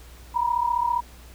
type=tone pair together; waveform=sine; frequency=945 / 980 Hz; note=A#5 / B5; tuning=+23 / -14 cents; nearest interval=minor second; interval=63 cents; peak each=-23 / -24 dBFS; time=0.34-1.01 s; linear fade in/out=20 ms; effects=added 60 Hz sine -44 dBFS peak until 1.34 s + pink hiss -50 dBFS RMS until 1.34 s